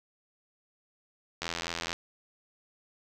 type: click train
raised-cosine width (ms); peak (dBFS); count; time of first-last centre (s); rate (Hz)
0.2; -15; 44; 1.42-1.929; 84.4
effects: none